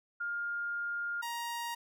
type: tone pair in turn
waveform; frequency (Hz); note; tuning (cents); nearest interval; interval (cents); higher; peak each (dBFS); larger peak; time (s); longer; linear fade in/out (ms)
sine / sawtooth; 1410 / 941; F6 / A#5; +16 / +16; perfect fifth; 700; first; -33 / -32; second; 0.2-1.22 / 1.22-1.75; first; 10
effects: none